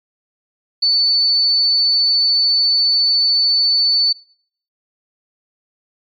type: tone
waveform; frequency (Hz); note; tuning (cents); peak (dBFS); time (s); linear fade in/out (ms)
sine; 4493; C#8; +23; -11; 0.82-4.13; 10
effects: noise-tail reverb RT60 0.6 s tail -26 dB re dry + MP3 64 kbps